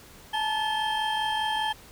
triangle tone cluster, 861 / 906 / 1735 / 3173 Hz, A5 / A#5 / A6 / G7, -38 / -50 / -25 / +20 cents, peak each -26 / -32 / -31 / -30 dBFS, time 0.33-1.73 s, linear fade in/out 10 ms, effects pink hiss -50 dBFS RMS until 1.91 s

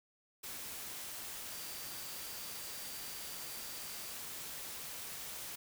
sine tone in noise, 4699 Hz, D8, in tune, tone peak -54 dBFS, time 1.51-4.14 s, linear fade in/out 10 ms, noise white, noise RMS -45 dBFS, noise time 0.43-5.56 s, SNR -12 dB, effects none

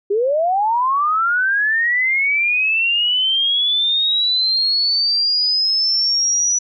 sine linear sweep, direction up, 386.2 to 5920 Hz, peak -14 dBFS, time 0.1-6.59 s, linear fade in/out 10 ms, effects none

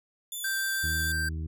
5% pulse tone with vibrato, 3488 Hz, A7, 16 cents flat, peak -27 dBFS, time 0.32-1.12 s, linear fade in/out 2 ms, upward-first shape sine, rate 6.7 Hz, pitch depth 13 cents each way
square tone, 1568 Hz, G6, in tune, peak -29 dBFS, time 0.44-1.29 s, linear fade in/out 5 ms
harmonic tone, 79.4 Hz, D#2, 36 cents sharp, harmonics 1 / 2 / 3 / 4 / 5, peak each -31 / -39 / -49 / -46 / -55 dBFS, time 0.83-1.47 s, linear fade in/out 10 ms
effects none

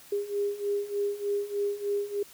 sine beating tone pair, 404.4 / 407.7 Hz, G#4 / G#4, -46 / -32 cents, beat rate 3.3 Hz, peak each -32 / -29 dBFS, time 0.12-2.23 s, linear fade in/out 5 ms, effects white hiss -52 dBFS RMS until 2.33 s

